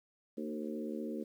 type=harmonic tone with a mistuned harmonic; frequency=76 Hz; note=D#2; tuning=40 cents flat; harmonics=3 / 4 / 5 / 6 / 7; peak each=-40 / -42 / -44 / -46 / -47 dBFS; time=0.37-1.24 s; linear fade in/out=10 ms; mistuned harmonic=5; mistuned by=-16 cents; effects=11-bit